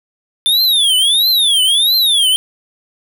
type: tone with vibrato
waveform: square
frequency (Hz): 3520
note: A7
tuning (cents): 0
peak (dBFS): -10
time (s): 0.46-2.36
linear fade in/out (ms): 0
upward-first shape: triangle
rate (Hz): 1.5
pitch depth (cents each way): 300
effects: none